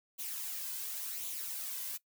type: noise with flanger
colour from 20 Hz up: blue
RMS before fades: -40 dBFS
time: 0.18-1.98 s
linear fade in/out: 20 ms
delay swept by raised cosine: 0.29 to 1.99 ms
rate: 0.92 Hz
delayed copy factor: +0.5
effects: noise-tail reverb RT60 0.1 s tail -19 dB re dry